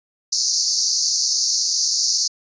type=band-pass noise; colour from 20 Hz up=white; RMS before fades=-20 dBFS; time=0.32-2.28 s; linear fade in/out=10 ms; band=4400 to 6600 Hz; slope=96 dB/octave; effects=resampled to 16000 Hz